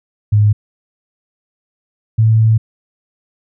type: tone pair in turn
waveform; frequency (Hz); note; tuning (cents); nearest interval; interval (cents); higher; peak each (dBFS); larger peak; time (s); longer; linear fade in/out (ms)
sine; 104.8 / 111.03; G#2 / A2; +16 / +16; minor second; 100; second; -7; neither; 0.32-0.53 / 2.18-2.58; second; 10
effects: none